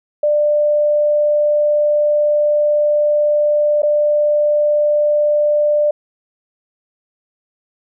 sine tone with dropouts, 594 Hz, D5, 20 cents sharp, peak -11 dBFS, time 0.23-5.91 s, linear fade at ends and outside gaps 5 ms, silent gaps 3.821-3.831 s, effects none

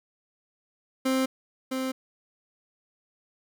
30% pulse tone pair in turn, 262.5 / 261.4 Hz, C4 / C4, +6 / -1 cents, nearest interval unison, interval 7 cents, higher first, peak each -20 / -25 dBFS, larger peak first, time 1.05-1.26 / 1.71-1.92 s, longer neither, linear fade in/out 10 ms, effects none

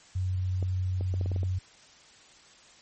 sine tone, 92.5 Hz, F#2, in tune, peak -26 dBFS, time 0.15-1.59 s, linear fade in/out 10 ms
clicks, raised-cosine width 2 ms, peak -24 dBFS, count 8, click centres 0.627 / 1.01 / 1.14 / 1.212 / 1.26 / 1.317 / 1.362 / 1.432 s
effects white hiss -55 dBFS RMS until 2.81 s + MP3 32 kbps

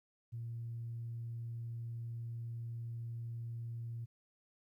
sine tone, 116.54 Hz, A#2, in tune, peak -39 dBFS, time 0.32-4.06 s, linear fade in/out 20 ms, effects tanh soft clip ceiling -35 dBFS + 13-bit

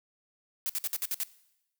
blue noise bursts, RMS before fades -31 dBFS, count 7, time 0.66-1.234 s, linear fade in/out 0 ms, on 34 ms, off 56 ms, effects noise-tail reverb RT60 0.9 s tail -19 dB re dry

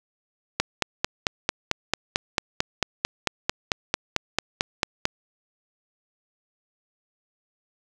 click train, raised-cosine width 0.2 ms, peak -3 dBFS, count 21, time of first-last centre 0.6-5.054 s, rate 4.49 Hz, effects none

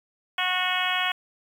harmonic tone, 366.1 Hz, F#4, 18 cents flat, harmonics 2 / 3 / 4 / 5 / 6 / 7 / 8 / 9, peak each -31 / -31 / -31 / -31 / -31 / -31 / -31 / -31 dBFS, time 0.38-1.12 s, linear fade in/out 5 ms, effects 8-bit

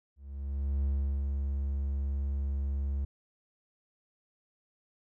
triangle tone with ADSR envelope, 69.3 Hz, C#2, in tune, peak -24 dBFS, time 0.16-3.05 s, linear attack 680 ms, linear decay 380 ms, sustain -3 dB, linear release 5 ms, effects none

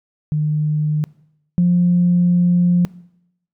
sine tone pair in turn, 151.8 / 176.14 Hz, D#3 / F3, -42 / +15 cents, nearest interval minor third, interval 257 cents, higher second, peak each -15 / -10 dBFS, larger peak second, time 0.32-1.04 / 1.58-2.85 s, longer second, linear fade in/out 0 ms, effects noise-tail reverb RT60 0.8 s tail -22 dB re dry + tanh soft clip ceiling -6 dBFS

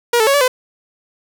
sawtooth tone with pitch steps, 476.2 / 438.7 / 554 / 574 / 508 Hz, A#4 / A4 / C#5 / D5 / B4, +37 / -5 / -1 / -40 / +49 cents, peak -7 dBFS, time 0.13-0.48 s, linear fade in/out 5 ms, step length 70 ms, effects none

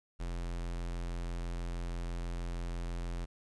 square tone, 43.1 Hz, F1, 22 cents flat, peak -36 dBFS, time 0.19-3.26 s, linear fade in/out 20 ms, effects resampled to 22050 Hz + 12-bit

